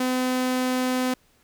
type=tone; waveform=sawtooth; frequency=254.5 Hz; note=C4; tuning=48 cents flat; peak=-18 dBFS; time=0-1.14 s; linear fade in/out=5 ms; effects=pink hiss -62 dBFS RMS until 1.43 s